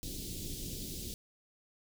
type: band-stop noise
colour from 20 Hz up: pink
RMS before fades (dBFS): -41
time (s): 0.03-1.14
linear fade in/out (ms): 0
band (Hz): 380 to 3500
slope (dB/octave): 24
effects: none